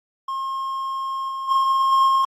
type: tone with level steps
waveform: triangle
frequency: 1072 Hz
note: C6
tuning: 42 cents sharp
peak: -22 / -24 / -14 / -11 / -13 dBFS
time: 0.28-2.25 s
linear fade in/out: 5 ms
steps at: 1.28 / 1.49 / 1.91 / 2.07 s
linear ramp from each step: 20 ms
effects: AAC 48 kbps